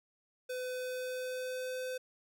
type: tone with pitch glide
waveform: square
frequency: 505 to 510.9 Hz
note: B4 to C5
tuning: +39 to -41 cents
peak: -37 dBFS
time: 0.49-1.98 s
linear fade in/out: 10 ms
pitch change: +20 cents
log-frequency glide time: 0.72-1.8 s
effects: none